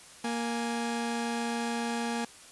sawtooth tone pair together, 233.6 / 831 Hz, A#3 / G#5, +4 / +1 cents, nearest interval octave + minor seventh, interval 2197 cents, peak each -27 / -32 dBFS, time 0.24-2.25 s, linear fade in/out 5 ms, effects white hiss -51 dBFS RMS until 2.51 s + resampled to 24000 Hz

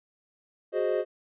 triangle chord, Ab dominant seventh, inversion third, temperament equal with one note detuned, 370 / 415.3 / 523.3 / 620.1 Hz, Gb4 / Ab4 / C5 / Eb5, 0 / 0 / 0 / -6 cents, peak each -28 dBFS, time 0.72-1.05 s, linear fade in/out 50 ms, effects resampled to 8000 Hz

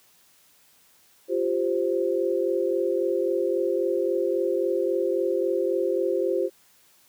sine chord, F suspended second, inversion none, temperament just, 349.2 / 392.9 / 523.8 Hz, F4 / G4 / C5, 0 / +4 / +2 cents, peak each -26 dBFS, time 1.28-6.5 s, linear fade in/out 50 ms, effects white hiss -59 dBFS RMS until 7.08 s + high-pass 60 Hz 12 dB/octave

